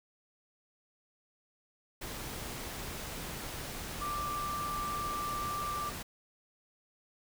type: tone in noise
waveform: sine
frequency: 1178 Hz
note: D6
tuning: 5 cents sharp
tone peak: -34 dBFS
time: 4.01-5.9 s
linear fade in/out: 10 ms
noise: pink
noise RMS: -41 dBFS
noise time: 2.01-6.03 s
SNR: +4 dB
effects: none